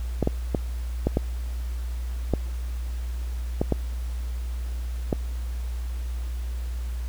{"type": "clicks", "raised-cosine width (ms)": 2, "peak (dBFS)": -8, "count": 9, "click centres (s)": [0.227, 0.274, 0.548, 1.07, 1.171, 2.337, 3.615, 3.723, 5.128], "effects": ["added 60 Hz sine -27 dBFS peak until 7.08 s", "pink hiss -48 dBFS RMS until 7.08 s"]}